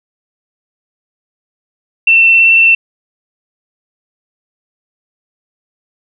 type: tone with vibrato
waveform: sine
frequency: 2690 Hz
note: E7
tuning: 34 cents sharp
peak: -4 dBFS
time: 2.07-2.75 s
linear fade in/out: 5 ms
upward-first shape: triangle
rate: 18 Hz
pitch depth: 16 cents each way
effects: none